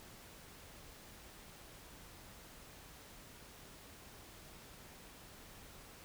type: silence
effects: pink hiss -56 dBFS RMS until 6.04 s